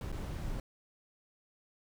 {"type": "noise with dropouts", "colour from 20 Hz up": "brown", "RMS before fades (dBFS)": -38, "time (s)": [0.01, 0.6], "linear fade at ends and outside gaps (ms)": 1, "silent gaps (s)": [0.118, 0.125], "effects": []}